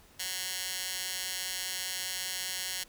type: tone with high-pass filter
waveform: 15% pulse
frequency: 185 Hz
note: F#3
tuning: in tune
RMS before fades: -36 dBFS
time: 0.19-2.84 s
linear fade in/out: 10 ms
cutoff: 3200 Hz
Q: 0.7
effects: pink hiss -59 dBFS RMS until 2.88 s